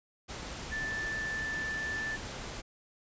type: tone in noise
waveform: sine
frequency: 1760 Hz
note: A6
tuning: in tune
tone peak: -33 dBFS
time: 0.71-2.17 s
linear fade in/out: 20 ms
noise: pink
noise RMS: -41 dBFS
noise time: 0.28-2.62 s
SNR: +5 dB
effects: resampled to 16000 Hz